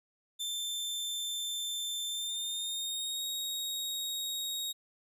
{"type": "tone with pitch glide", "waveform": "sawtooth", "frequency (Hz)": [3555, 3766], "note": ["A7", "A#7"], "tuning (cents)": [17, 17], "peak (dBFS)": -31, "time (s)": [0.39, 4.73], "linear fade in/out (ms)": 20, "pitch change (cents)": 100, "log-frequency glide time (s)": [2.07, 3.24], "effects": ["resampled to 32000 Hz"]}